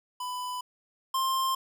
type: tone pair in turn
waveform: square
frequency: 997 / 1055.6 Hz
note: B5 / C6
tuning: +16 / +15 cents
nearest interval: minor second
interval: 99 cents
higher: second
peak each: -33 / -26 dBFS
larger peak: second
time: 0.2-0.61 / 1.14-1.55 s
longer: neither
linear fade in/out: 5 ms
effects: 10-bit